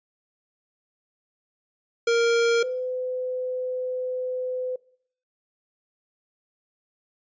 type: tone pair in turn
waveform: square / sine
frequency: 466.2 / 507.2 Hz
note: A#4 / B4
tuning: 0 / +46 cents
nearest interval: minor second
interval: 146 cents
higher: second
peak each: -19 / -26 dBFS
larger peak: first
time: 2.07-2.63 / 2.63-4.76 s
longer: second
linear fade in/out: 5 ms
effects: noise-tail reverb RT60 0.6 s tail -22 dB re dry + resampled to 16000 Hz